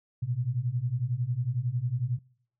sine beating tone pair, 116.54 / 127.54 Hz, A#2 / C3, 0 / -44 cents, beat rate 11 Hz, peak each -31 / -29 dBFS, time 0.22-2.19 s, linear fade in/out 10 ms, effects noise-tail reverb RT60 0.6 s tail -23 dB re dry

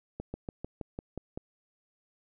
slowing click train, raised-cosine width 2 ms, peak -23 dBFS, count 8, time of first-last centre 0.2-1.375 s, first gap 140 ms, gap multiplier 1.06, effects none

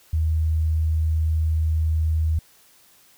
sine tone, 79.3 Hz, D#2, 33 cents sharp, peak -18 dBFS, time 0.13-2.39 s, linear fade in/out 5 ms, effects white hiss -55 dBFS RMS until 3.17 s

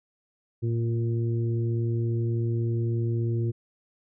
harmonic tone with a mistuned harmonic, 116.54 Hz, A#2, in tune, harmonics 1 / 2 / 3 / 4, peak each -24 / -37 / -32 / -45 dBFS, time 0.62-3.52 s, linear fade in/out 20 ms, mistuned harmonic 1, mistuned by -24 cents, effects none

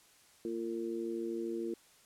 sine tone with amplitude modulation, 343.8 Hz, F4, 27 cents flat, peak -30 dBFS, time 0.45-1.74 s, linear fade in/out 2 ms, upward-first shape sine, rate 113 Hz, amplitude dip 100%, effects white hiss -63 dBFS RMS until 2.05 s + low-pass 11000 Hz 12 dB/octave

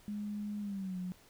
sine tone with pitch glide, 207.7 to 181.86 Hz, G#3 to F#3, 0 to -30 cents, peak -36 dBFS, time 0.08-1.12 s, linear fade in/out 0 ms, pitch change -230 cents, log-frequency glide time 0.6-0.98 s, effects pink hiss -62 dBFS RMS until 1.29 s

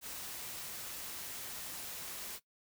white noise, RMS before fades -44 dBFS, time 0.01-2.4 s, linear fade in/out 50 ms, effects noise-tail reverb RT60 0.1 s tail -17 dB re dry

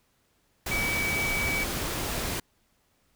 sine tone in noise, 2284 Hz, D7, 49 cents flat, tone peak -27 dBFS, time 0.71-1.64 s, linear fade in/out 5 ms, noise pink, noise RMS -31 dBFS, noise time 0.66-2.4 s, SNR +1 dB, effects pink hiss -69 dBFS RMS until 3.15 s

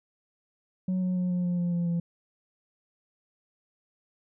sine tone with pitch steps, 185 / 182.88 / 180.77 / 178.7 / 176.65 / 174.62 / 172.61 / 170.63 Hz, F#3 / F#3 / F#3 / F3 / F3 / F3 / F3 / F3, 0 / -20 / -40 / +40 / +20 / 0 / -20 / -40 cents, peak -22 dBFS, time 0.88-2 s, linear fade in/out 5 ms, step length 140 ms, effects tanh soft clip ceiling -24 dBFS

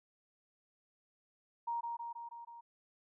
sine tone with echo, 937 Hz, A#5, 9 cents sharp, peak -34 dBFS, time 1.67-1.81 s, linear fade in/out 10 ms, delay 160 ms, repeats 5, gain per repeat -3 dB, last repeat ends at 2.61 s, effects none

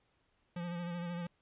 square tone with vibrato, 173.5 Hz, F3, 11 cents flat, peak -38 dBFS, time 0.56-1.27 s, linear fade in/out 5 ms, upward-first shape sine, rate 13 Hz, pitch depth 34 cents each way, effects pink hiss -75 dBFS RMS until 1.41 s + resampled to 8000 Hz

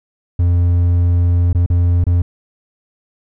triangle tone with dropouts, 87.31 Hz, F2, in tune, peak -8 dBFS, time 0.39-2.22 s, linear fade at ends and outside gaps 5 ms, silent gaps 1.53-1.548 / 1.662-1.7 / 2.041-2.066 s, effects none

